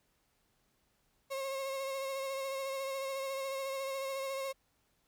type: tone with vibrato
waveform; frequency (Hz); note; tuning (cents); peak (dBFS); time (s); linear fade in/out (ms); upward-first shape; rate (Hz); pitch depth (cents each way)
35% pulse; 540; C#5; -45; -34; 1.3-4.53; 20; sine; 14; 26
effects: pink hiss -75 dBFS RMS until 5.07 s